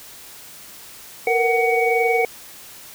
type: tone cluster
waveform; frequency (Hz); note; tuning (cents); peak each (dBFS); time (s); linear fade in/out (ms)
sine; 461.5 / 483 / 744 / 2245; A#4 / B4 / F#5 / C#7; -17 / -39 / +9 / +21; -19 / -26 / -21 / -21; 1.27-2.25; 2
effects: white hiss -41 dBFS RMS until 2.94 s